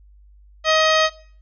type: harmonic tone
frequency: 631 Hz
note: D#5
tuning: 24 cents sharp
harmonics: 1 / 2 / 3 / 4 / 5 / 6 / 7 / 8 / 10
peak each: -18 / -20 / -22 / -25 / -24 / -27 / -29 / -29 / -31 dBFS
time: 0.64-1.1 s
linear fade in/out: 50 ms
effects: noise-tail reverb RT60 0.5 s tail -19 dB re dry + added 50 Hz sine -46 dBFS peak until 1.41 s